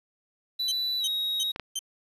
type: tone with pitch glide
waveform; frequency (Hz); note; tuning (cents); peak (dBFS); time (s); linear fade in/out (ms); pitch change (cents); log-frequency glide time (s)
triangle; 3969 to 3790; B7 to A#7; +8 to +28; -25; 0.59-1.52; 10; -80; 0.99-1.05
type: tone bursts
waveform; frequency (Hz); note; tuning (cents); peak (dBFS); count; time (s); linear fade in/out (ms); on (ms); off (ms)
20% pulse; 3111; G7; -14; -23; 4; 0.68-1.792; 5; 38; 320
type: clicks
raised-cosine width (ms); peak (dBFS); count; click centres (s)
0.3; -19; 2; 1.561 / 1.597
effects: resampled to 32000 Hz + 9-bit